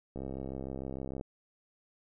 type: click train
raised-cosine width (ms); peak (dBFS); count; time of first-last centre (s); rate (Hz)
2; -26; 71; 0.16-1.211; 66.6
effects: none